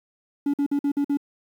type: tone bursts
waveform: triangle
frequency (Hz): 284.5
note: C#4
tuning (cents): +45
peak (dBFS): -17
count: 6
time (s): 0.46-1.172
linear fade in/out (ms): 5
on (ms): 77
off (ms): 50
effects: tanh soft clip ceiling -13 dBFS + 9-bit